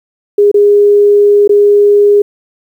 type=tone with dropouts; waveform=sine; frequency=410 Hz; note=G#4; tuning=22 cents flat; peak=-3 dBFS; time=0.38-2.22 s; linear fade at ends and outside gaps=5 ms; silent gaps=0.515-0.542 / 1.477-1.493 s; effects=7-bit